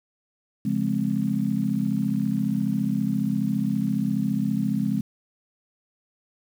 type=chord; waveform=sine; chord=Db major seventh; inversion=none; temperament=just; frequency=138.59 / 173.24 / 207.9 / 259.9 Hz; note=Db3 / F3 / Ab3 / C4; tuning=0 / -14 / +2 / -11 cents; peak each=-30 / -29 / -24 / -28 dBFS; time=0.65-5.01 s; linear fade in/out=5 ms; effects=8-bit